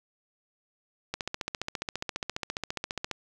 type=click train; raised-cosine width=0.2 ms; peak=-14 dBFS; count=30; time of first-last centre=1.14-3.113 s; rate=14.7 Hz; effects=none